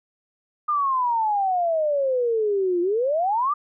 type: exponential two-way sweep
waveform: sine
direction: down then up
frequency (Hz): 1224 to 342.6 to 1224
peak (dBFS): -19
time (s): 0.68-3.54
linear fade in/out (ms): 10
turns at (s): 2.81
effects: none